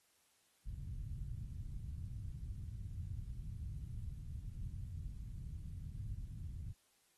white low-pass noise, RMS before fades -45 dBFS, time 0.65-6.73 s, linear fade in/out 20 ms, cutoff 120 Hz, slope 24 dB/octave, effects white hiss -74 dBFS RMS until 7.17 s + AAC 32 kbps

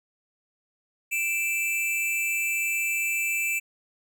square tone pair together, 2349 / 2642 Hz, D7 / E7, 0 / +3 cents, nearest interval major second, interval 203 cents, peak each -28 dBFS, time 1.11-3.6 s, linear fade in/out 20 ms, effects none

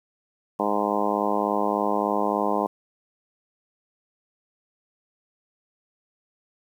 harmonic tone, 103.4 Hz, G#2, 7 cents flat, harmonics 2 / 3 / 4 / 5 / 6 / 7 / 8 / 9 / 10, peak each -30 / -30 / -30 / -30 / -30 / -30 / -30 / -30 / -30 dBFS, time 0.59-2.67 s, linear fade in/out 10 ms, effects 9-bit

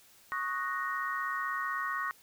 sine chord, D# minor seventh, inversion third, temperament equal, 1108.7 / 1244.5 / 1480 / 1864.7 Hz, C#6 / D#6 / F#6 / A#6, 0 / 0 / 0 / 0 cents, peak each -35 / -39 / -39 / -36 dBFS, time 0.32-2.11 s, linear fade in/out 0 ms, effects white hiss -60 dBFS RMS until 2.22 s

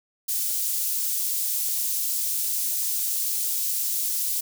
white high-pass noise, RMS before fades -26 dBFS, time 0.28-4.41 s, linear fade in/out 10 ms, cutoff 6300 Hz, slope 12 dB/octave, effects none

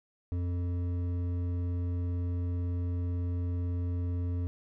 sine tone with hard clipping, 88.2 Hz, F2, 18 cents sharp, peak -31 dBFS, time 0.32-4.47 s, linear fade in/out 0 ms, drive 9 dB, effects none

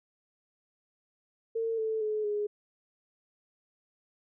sine tone with pitch steps, 453.5 / 440.6 / 428 / 415.9 Hz, A#4 / A4 / A4 / G#4, -48 / +2 / -48 / +2 cents, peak -28 dBFS, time 1.55-2.47 s, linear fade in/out 10 ms, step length 230 ms, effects none

